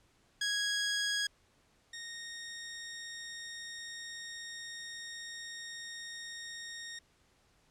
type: tone pair in turn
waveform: 15% pulse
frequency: 1655 / 1856.3 Hz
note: G#6 / A#6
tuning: -6 / -8 cents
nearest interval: major second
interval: 198 cents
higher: second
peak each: -24 / -36 dBFS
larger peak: first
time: 0.41-1.27 / 1.93-6.99 s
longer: second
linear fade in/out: 5 ms
effects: pink hiss -69 dBFS RMS until 7.7 s + low-pass 9000 Hz 12 dB/octave